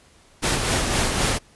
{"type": "noise with tremolo", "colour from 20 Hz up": "pink", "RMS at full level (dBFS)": -20, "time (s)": [0.42, 1.39], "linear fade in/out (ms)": 20, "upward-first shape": "sine", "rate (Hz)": 3.9, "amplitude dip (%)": 40, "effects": ["pink hiss -54 dBFS RMS until 1.55 s", "resampled to 24000 Hz"]}